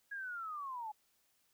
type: linear sweep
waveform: sine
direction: down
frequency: 1661.2 to 830.6 Hz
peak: -40 dBFS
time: 0.11-0.92 s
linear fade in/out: 10 ms
effects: white hiss -75 dBFS RMS until 1.53 s